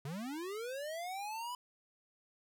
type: linear sweep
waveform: square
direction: up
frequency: 130 to 1000 Hz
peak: -40 dBFS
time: 0.05-1.55 s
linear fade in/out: 2 ms
effects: none